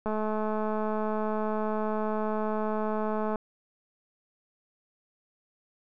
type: click train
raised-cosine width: 1 ms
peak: -18 dBFS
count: 710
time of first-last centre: 0.06-3.358 s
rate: 215 Hz
effects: none